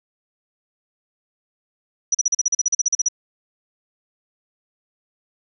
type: tone bursts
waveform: sine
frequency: 5870 Hz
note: F#8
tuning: 15 cents flat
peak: -14 dBFS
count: 15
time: 2.12-3.085 s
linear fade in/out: 5 ms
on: 27 ms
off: 40 ms
effects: none